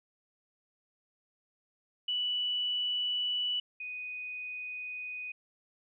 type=tone pair in turn; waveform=sine; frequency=2960 / 2489 Hz; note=F#7 / D#7; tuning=0 / 0 cents; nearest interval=minor third; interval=300 cents; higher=first; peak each=-29 / -37 dBFS; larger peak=first; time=2.08-3.6 / 3.8-5.32 s; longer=neither; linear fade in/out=5 ms; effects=none